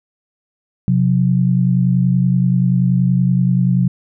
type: tone pair together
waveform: sine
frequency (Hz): 130 / 180.5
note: C3 / F#3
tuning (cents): -11 / -43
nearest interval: tritone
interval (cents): 568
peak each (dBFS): -14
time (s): 0.88-3.88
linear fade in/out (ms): 0
effects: none